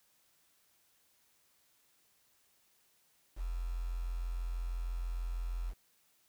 sine tone with quantisation, 43.12 Hz, F1, 21 cents flat, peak -34 dBFS, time 3.36-5.74 s, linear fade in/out 50 ms, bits 9, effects white hiss -71 dBFS RMS until 6.28 s

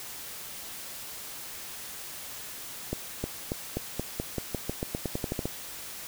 accelerating click train, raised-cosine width 2 ms, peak -16 dBFS, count 17, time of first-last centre 2.93-5.456 s, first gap 310 ms, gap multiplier 0.9, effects white hiss -41 dBFS RMS until 6.07 s

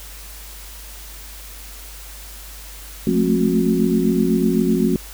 sine tone cluster, 177.6 / 216.3 / 224.2 / 268.1 / 363.5 Hz, F3 / A3 / A3 / C4 / F#4, +29 / -29 / +33 / +42 / -31 cents, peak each -21 dBFS, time 3.07-4.96 s, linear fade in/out 2 ms, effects added 50 Hz sine -37 dBFS peak until 5.13 s + white hiss -39 dBFS RMS until 5.13 s

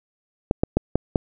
clicks, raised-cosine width 2 ms, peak -4 dBFS, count 5, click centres 0.511 / 0.635 / 0.77 / 0.956 / 1.158 s, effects none

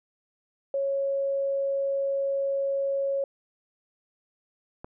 sine tone, 551 Hz, C#5, 11 cents flat, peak -24 dBFS, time 0.74-3.24 s, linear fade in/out 2 ms
click, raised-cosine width 1 ms, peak -25 dBFS, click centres 4.845 s
effects none

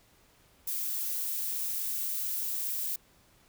violet noise, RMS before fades -33 dBFS, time 0.67-2.96 s, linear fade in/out 5 ms, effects pink hiss -63 dBFS RMS until 3.48 s

